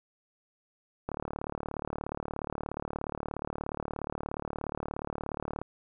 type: click train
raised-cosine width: 1 ms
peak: -20 dBFS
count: 168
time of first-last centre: 1.09-5.616 s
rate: 36.9 Hz
effects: none

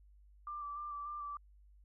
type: tone with vibrato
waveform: sine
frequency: 1174.7 Hz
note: D6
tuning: in tune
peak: -40 dBFS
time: 0.47-1.37 s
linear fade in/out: 2 ms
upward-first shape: square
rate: 3.4 Hz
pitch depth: 20 cents each way
effects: added 50 Hz sine -59 dBFS peak until 1.84 s

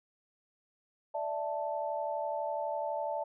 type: chord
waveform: sine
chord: D suspended second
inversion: none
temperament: equal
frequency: 587.3 / 659.3 / 880 Hz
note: D5 / E5 / A5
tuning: 0 / 0 / 0 cents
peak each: -36 / -37 / -36 dBFS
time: 1.14-3.24 s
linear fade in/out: 10 ms
effects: none

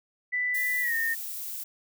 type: tone with pitch glide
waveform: sine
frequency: 1986 to 1831.7 Hz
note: B6 to A#6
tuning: +9 to -31 cents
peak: -25 dBFS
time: 0.32-1.15 s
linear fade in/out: 20 ms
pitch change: -140 cents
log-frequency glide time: 0.81-0.94 s
type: noise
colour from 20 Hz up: violet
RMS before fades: -36 dBFS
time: 0.54-1.64 s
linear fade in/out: 10 ms
effects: none

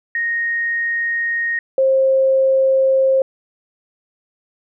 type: tone pair in turn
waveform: sine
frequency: 1863 / 531.8 Hz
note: A#6 / C5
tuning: -2 / +28 cents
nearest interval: octave + minor seventh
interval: 2170 cents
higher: first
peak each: -17 / -11 dBFS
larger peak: second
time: 0.15-1.59 / 1.78-3.22 s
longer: neither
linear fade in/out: 2 ms
effects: none

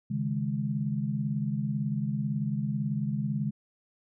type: chord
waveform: sine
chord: C# suspended second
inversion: none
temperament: equal with one note detuned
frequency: 137.48 / 155.56 / 207.7 Hz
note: C#3 / D#3 / G#3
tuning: -14 / 0 / 0 cents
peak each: -31 / -33 / -31 dBFS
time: 0.1-3.51 s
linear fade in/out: 10 ms
effects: none

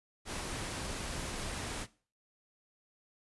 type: noise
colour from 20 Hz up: pink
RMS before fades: -39 dBFS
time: 0.25-1.87 s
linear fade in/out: 50 ms
effects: noise-tail reverb RT60 0.4 s tail -19 dB re dry + resampled to 24000 Hz

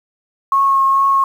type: tone with vibrato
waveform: sine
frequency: 1089 Hz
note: C#6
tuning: 31 cents flat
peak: -10 dBFS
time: 0.52-1.24 s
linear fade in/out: 2 ms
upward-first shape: triangle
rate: 2.3 Hz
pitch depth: 16 cents each way
effects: 7-bit

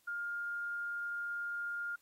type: tone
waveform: sine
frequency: 1410 Hz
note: F6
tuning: 16 cents sharp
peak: -36 dBFS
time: 0.07-1.96 s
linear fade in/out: 10 ms
effects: white hiss -71 dBFS RMS until 2.01 s + AAC 48 kbps

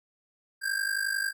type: ring-modulated tone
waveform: square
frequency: 1593 Hz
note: G6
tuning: 27 cents sharp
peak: -25 dBFS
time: 0.61-1.33 s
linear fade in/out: 50 ms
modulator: 25.6 Hz
effects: none

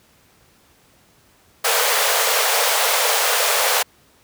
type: high-pass noise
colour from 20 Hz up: pink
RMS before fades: -18 dBFS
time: 1.64-3.83 s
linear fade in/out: 10 ms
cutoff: 440 Hz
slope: 96 dB/octave
effects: pink hiss -55 dBFS RMS until 4.23 s + high-pass 60 Hz 12 dB/octave

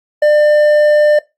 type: tone with hard clipping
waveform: triangle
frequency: 598 Hz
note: D5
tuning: 31 cents sharp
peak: -8 dBFS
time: 0.22-1.19 s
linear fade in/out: 5 ms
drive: 9 dB
effects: noise-tail reverb RT60 0.2 s tail -19 dB re dry + Opus 32 kbps

